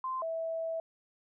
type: tone pair in turn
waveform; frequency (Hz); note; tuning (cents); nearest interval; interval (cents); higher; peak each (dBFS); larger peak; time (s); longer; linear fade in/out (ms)
sine; 1040 / 653.9; C6 / E5; -11 / -14; minor sixth; 803; first; -32 / -32; neither; 0.04-0.22 / 0.22-0.8; second; 2
effects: none